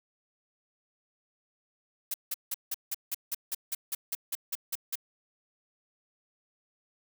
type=noise bursts; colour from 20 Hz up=blue; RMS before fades=-32 dBFS; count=15; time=2.11-4.955 s; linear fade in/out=5 ms; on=31 ms; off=170 ms; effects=none